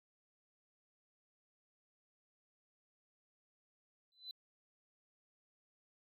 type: tone with exponential growth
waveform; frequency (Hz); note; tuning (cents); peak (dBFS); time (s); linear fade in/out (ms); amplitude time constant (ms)
sine; 4016; B7; +28; -39; 4.12-4.31; 1; 41
effects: tanh soft clip ceiling -41 dBFS + AAC 48 kbps